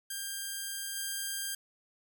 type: tone with level steps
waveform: 5% pulse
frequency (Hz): 1597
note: G6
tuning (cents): +32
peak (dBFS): -25 / -23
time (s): 0.1-1.55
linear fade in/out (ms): 5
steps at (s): 0.95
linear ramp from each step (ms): 20
effects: none